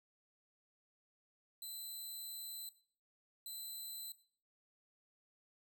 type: tone bursts at uneven times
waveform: 10% pulse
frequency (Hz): 4030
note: B7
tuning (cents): +34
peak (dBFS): -38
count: 2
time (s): 1.62-2.69 / 3.46-4.12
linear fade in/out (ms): 2
effects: noise-tail reverb RT60 0.5 s tail -18 dB re dry